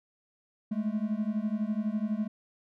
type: beating tone pair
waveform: triangle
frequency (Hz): 207.7 / 219.7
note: G#3 / A3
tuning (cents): 0 / -2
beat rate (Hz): 12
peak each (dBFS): -29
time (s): 0.71-2.28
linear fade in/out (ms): 10
effects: none